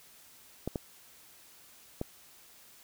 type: clicks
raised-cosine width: 2 ms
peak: -19 dBFS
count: 3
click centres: 0.676 / 0.758 / 2.014 s
effects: white hiss -57 dBFS RMS until 2.83 s